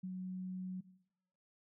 sine tone, 185 Hz, F#3, in tune, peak -39 dBFS, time 0.03-0.81 s, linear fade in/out 10 ms, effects noise-tail reverb RT60 0.8 s tail -18 dB re dry

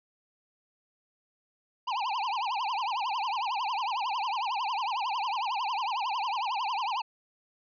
square tone with vibrato, 906 Hz, A#5, 50 cents flat, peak -29 dBFS, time 1.87-7.02 s, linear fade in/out 10 ms, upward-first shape triangle, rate 11 Hz, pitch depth 300 cents each way, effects resampled to 11025 Hz

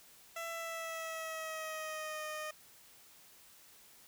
15% pulse tone with pitch glide, 667 to 615.2 Hz, E5 to D#5, +20 to -20 cents, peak -33 dBFS, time 0.36-2.51 s, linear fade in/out 5 ms, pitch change -140 cents, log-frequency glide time 0.49-2.25 s, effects white hiss -60 dBFS RMS until 4.07 s

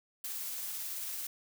blue noise with tremolo, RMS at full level -38 dBFS, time 0.24-1.27 s, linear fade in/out 5 ms, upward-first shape triangle, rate 18 Hz, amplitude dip 25%, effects none

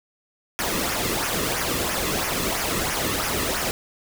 pink noise with flanger, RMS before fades -25 dBFS, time 0.59-3.71 s, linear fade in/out 0 ms, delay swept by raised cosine 0.24 to 1.34 ms, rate 3 Hz, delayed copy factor -0.6, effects none

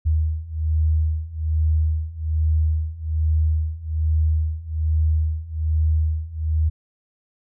sine beating tone pair, 77.78 / 78.98 Hz, D#2 / D#2, 0 / +26 cents, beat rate 1.2 Hz, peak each -22 / -20 dBFS, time 0.05-6.7 s, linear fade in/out 20 ms, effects none

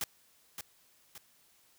white noise with echo, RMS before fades -34 dBFS, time 0.01-0.04 s, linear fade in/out 2 ms, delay 570 ms, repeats 2, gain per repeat -7 dB, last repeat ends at 1.18 s, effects white hiss -66 dBFS RMS until 1.78 s

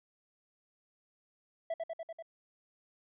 triangle tone with echo, 659.3 Hz, E5, in tune, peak -30 dBFS, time 1.7-1.74 s, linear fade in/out 5 ms, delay 97 ms, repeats 5, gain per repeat -2 dB, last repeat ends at 2.225 s, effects resampled to 8000 Hz

